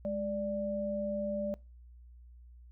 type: tone pair together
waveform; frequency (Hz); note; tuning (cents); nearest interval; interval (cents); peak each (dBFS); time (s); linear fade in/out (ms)
sine; 207.7 / 587.8; G#3 / D5; 0 / +1; octave + tritone; 1801; -36 / -33; 0.05-1.54; 0
effects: noise-tail reverb RT60 0.3 s tail -24 dB re dry + added 60 Hz sine -51 dBFS peak until 2.71 s